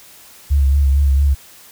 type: tone with vibrato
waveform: sine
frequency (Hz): 69.5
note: C#2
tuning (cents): +5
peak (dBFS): -10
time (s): 0.5-1.35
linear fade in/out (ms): 20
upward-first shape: sine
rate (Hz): 4.4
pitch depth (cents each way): 48
effects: white hiss -43 dBFS RMS until 1.71 s